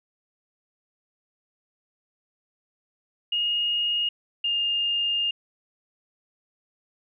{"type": "tone pair in turn", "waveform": "sine", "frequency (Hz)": [2859, 2821], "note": ["F7", "F7"], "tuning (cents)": [40, 17], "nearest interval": "unison", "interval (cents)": 23, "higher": "first", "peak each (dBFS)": -22, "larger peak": "neither", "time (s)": [[3.32, 4.09], [4.44, 5.31]], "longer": "second", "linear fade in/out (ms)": 5, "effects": []}